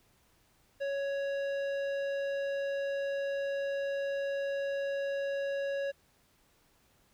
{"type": "tone with tanh clipping", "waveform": "sine", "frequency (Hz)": 556, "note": "C#5", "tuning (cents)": 5, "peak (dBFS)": -33, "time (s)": [0.8, 5.92], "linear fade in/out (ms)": 20, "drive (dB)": 13, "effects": ["pink hiss -68 dBFS RMS until 7.13 s"]}